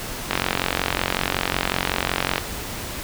click train, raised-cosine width 0.3 ms, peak -3 dBFS, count 95, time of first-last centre 0.31-2.38 s, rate 45.4 Hz, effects pink hiss -31 dBFS RMS until 3.03 s

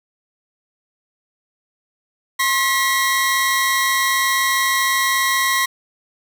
sawtooth tone pair together, 1069 / 1932.4 Hz, C6 / B6, +37 / -38 cents, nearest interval minor seventh, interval 1025 cents, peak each -15 dBFS, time 2.39-5.66 s, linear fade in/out 10 ms, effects none

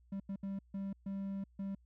triangle tone bursts at uneven times, 196 Hz, G3, in tune, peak -35 dBFS, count 6, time 0.12-0.2 / 0.29-0.36 / 0.43-0.59 / 0.74-0.93 / 1.06-1.44 / 1.59-1.75 s, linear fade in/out 5 ms, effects added 60 Hz sine -63 dBFS peak until 1.85 s

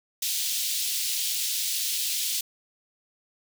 pink high-pass noise, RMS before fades -28 dBFS, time 0.22-2.41 s, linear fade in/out 5 ms, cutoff 3200 Hz, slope 24 dB/octave, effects none

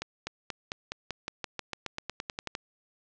accelerating click train, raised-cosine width 0.2 ms, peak -16 dBFS, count 18, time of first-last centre 0.02-2.551 s, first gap 250 ms, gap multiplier 0.93, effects low-pass 7000 Hz 12 dB/octave

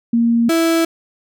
sine / 35% pulse tone pair in turn, 233.1 / 329.7 Hz, A#3 / E4, 0 / 0 cents, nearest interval tritone, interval 600 cents, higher second, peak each -11 dBFS, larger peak neither, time 0.13-0.49 / 0.49-0.85 s, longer neither, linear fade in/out 5 ms, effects none

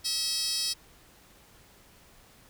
10% pulse tone with high-pass filter, 645 Hz, E5, 38 cents flat, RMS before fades -30 dBFS, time 0.04-0.74 s, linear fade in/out 20 ms, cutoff 5300 Hz, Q 5.2, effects pink hiss -57 dBFS RMS until 2.49 s

